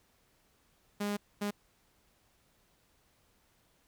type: tone bursts at uneven times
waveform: sawtooth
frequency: 205 Hz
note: G#3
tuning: 22 cents flat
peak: -28 dBFS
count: 2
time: 1-1.17 / 1.41-1.51 s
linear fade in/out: 10 ms
effects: pink hiss -70 dBFS RMS until 3.87 s